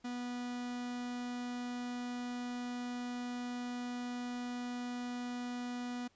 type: tone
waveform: 45% pulse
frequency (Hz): 244.9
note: B3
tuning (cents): -14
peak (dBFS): -38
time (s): 0.04-6.08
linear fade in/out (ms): 10
effects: pink hiss -71 dBFS RMS until 6.15 s + resampled to 16000 Hz